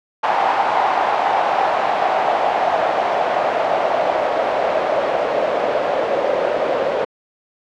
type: noise with band-pass filter sweep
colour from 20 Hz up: white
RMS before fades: -18 dBFS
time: 0.23-7.05 s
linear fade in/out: 10 ms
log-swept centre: 830 to 530 Hz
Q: 4.1
effects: low-pass 3000 Hz 12 dB/octave